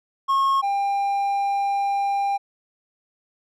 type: tone pair in turn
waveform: triangle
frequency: 1087 / 797.8 Hz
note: C#6 / G5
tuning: -34 / +30 cents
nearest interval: perfect fourth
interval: 536 cents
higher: first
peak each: -15 / -18 dBFS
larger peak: first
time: 0.28-0.62 / 0.62-2.38 s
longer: second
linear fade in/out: 20 ms
effects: none